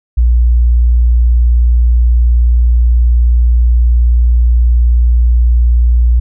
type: tone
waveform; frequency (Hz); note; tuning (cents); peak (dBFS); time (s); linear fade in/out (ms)
sine; 59.4; A#1; +33; -5; 0.17-6.2; 10
effects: none